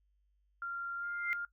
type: tone with pitch glide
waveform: sine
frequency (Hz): 1386 to 1403.7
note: F6 to F6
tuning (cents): -14 to +8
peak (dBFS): -36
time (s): 0.62-1.45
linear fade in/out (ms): 2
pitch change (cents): +22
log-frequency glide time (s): 0.97-1.06
type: tone with exponential growth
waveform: sine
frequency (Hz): 2093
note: C7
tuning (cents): 0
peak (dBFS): -29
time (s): 1.03-1.33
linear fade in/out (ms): 0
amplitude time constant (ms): 64
effects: noise-tail reverb RT60 0.1 s tail -18 dB re dry + added 50 Hz sine -70 dBFS peak until 1.52 s